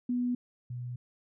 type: tone pair in turn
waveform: sine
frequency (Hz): 245.7 / 122.85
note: B3 / B2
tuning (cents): -9 / -9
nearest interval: octave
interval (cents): 1200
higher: first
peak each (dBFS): -27 / -35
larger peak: first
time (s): 0.09-0.35 / 0.7-0.96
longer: neither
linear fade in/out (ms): 5
effects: none